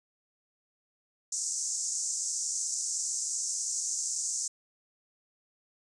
pink band-pass noise, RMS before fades -33 dBFS, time 1.32-4.48 s, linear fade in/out 5 ms, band 6000 to 8000 Hz, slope 48 dB/octave, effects resampled to 24000 Hz

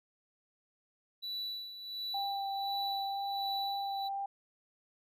triangle tone with tremolo, 3951 Hz, B7, in tune, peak -34 dBFS, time 1.22-4.09 s, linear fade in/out 20 ms, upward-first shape sine, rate 1.4 Hz, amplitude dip 65%
sine tone with vibrato, 790 Hz, G5, 13 cents sharp, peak -34 dBFS, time 2.14-4.26 s, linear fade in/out 5 ms, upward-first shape sine, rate 2 Hz, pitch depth 10 cents each way
effects none

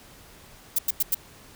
violet noise bursts, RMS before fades -22 dBFS, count 4, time 0.76-1.147 s, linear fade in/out 5 ms, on 27 ms, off 93 ms, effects pink hiss -50 dBFS RMS until 1.55 s

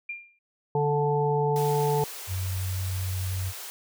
sine tone with exponential decay, 2392 Hz, D7, 31 cents sharp, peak -29 dBFS, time 0.09-0.39 s, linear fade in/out 5 ms, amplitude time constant 65 ms
harmonic tone, 146.3 Hz, D3, 6 cents flat, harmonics 1 / 3 / 5 / 6, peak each -26 / -25 / -34 / -28 dBFS, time 0.75-2.04 s, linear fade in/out 2 ms
white high-pass noise, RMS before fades -39 dBFS, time 1.56-3.7 s, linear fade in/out 0 ms, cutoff 360 Hz, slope 48 dB/octave
sine tone, 93.3 Hz, F#2, 15 cents sharp, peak -27 dBFS, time 2.27-3.53 s, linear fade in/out 50 ms
effects none

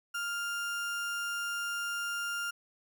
35% pulse tone, 1400 Hz, F6, 4 cents sharp, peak -31 dBFS, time 0.14-2.51 s, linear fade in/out 10 ms, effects none

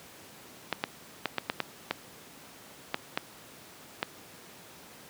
clicks, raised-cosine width 0.3 ms, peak -11 dBFS, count 10, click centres 0.727 / 0.839 / 1.257 / 1.383 / 1.499 / 1.603 / 1.91 / 2.944 / 3.175 / 4.029 s, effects pink hiss -50 dBFS RMS until 5.09 s + high-pass 150 Hz 12 dB/octave

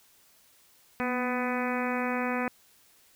harmonic tone with a mistuned harmonic, 249.7 Hz, B3, 19 cents sharp, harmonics 1 / 2 / 3 / 4 / 5 / 6 / 7 / 8 / 9 / 10, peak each -31 / -34 / -36 / -37 / -38 / -39 / -39 / -40 / -41 / -41 dBFS, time 1-2.48 s, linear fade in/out 0 ms, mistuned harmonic 1, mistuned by -38 cents, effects white hiss -61 dBFS RMS until 3.15 s

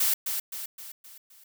blue noise with echo, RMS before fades -24 dBFS, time 0-0.14 s, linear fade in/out 5 ms, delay 260 ms, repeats 5, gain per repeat -6 dB, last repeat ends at 1.44 s, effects none

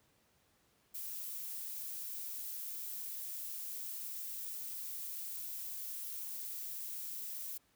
violet noise, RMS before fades -43 dBFS, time 0.94-7.58 s, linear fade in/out 10 ms, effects pink hiss -72 dBFS RMS until 7.75 s + high-pass 60 Hz 12 dB/octave

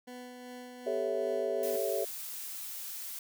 20% pulse tone with tremolo, 248.5 Hz, B3, 11 cents sharp, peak -38 dBFS, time 0.07-1.77 s, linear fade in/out 10 ms, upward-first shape sine, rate 2.6 Hz, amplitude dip 30%
sine chord, A dominant seventh, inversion third, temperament equal, 392 / 440 / 554.4 / 659.3 Hz, G4 / A4 / C#5 / E5, 0 / 0 / 0 / 0 cents, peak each -35 dBFS, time 0.86-2.05 s, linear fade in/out 10 ms
blue noise, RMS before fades -41 dBFS, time 1.63-3.19 s, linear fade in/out 2 ms
effects none

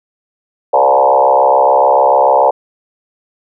sine tone with frequency modulation, 717 Hz, F5, 45 cents sharp, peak -6 dBFS, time 0.73-2.51 s, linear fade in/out 10 ms, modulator 66.9 Hz, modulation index 3.4, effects none

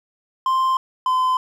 triangle tone pair in turn, 1046.5 / 1024.4 Hz, C6 / C6, 0 / -37 cents, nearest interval unison, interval 37 cents, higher first, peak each -14 dBFS, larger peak neither, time 0.46-0.77 / 1.06-1.37 s, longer neither, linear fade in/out 2 ms, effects none

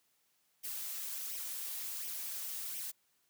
blue noise with flanger, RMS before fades -41 dBFS, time 0.63-2.92 s, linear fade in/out 20 ms, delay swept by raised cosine 0.34 to 6.04 ms, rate 1.4 Hz, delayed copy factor +0.6, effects white hiss -75 dBFS RMS until 3.29 s + high-pass 80 Hz 12 dB/octave

